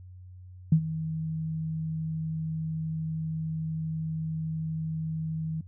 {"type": "tone with ADSR envelope", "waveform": "sine", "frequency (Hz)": 159.2, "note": "D#3", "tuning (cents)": 40, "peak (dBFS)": -14, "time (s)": [0.72, 5.61], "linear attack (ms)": 4, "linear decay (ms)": 75, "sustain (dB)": -15, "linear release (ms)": 4, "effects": ["noise-tail reverb RT60 0.1 s tail -19 dB re dry", "added 91 Hz sine -44 dBFS peak until 5.67 s"]}